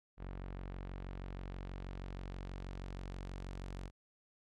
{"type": "tone with low-pass filter sweep", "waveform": "sawtooth", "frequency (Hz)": 46.25, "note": "F#1", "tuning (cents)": 0, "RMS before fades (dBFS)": -45, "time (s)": [0.17, 3.91], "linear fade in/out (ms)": 50, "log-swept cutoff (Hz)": [2100, 8000], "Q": 0.75, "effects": []}